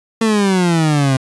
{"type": "exponential sweep", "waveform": "30% pulse", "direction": "down", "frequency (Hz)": [227.8, 130], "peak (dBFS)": -9, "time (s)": [0.21, 1.17], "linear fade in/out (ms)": 5, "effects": ["resampled to 24000 Hz"]}